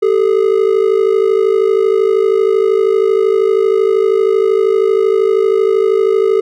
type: ring-modulated tone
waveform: triangle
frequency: 415.5 Hz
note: G#4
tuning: 1 cent sharp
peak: -4 dBFS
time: 0.02-6.41 s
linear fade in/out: 10 ms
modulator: 26.4 Hz
effects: none